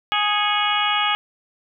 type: harmonic tone with a mistuned harmonic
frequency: 415.3 Hz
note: G#4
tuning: in tune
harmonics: 2 / 3 / 4 / 5 / 6 / 7 / 8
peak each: -24 / -23 / -28 / -27 / -29 / -24 / -27 dBFS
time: 0.12-1.15 s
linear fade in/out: 0 ms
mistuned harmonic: 5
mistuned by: +92 cents
effects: none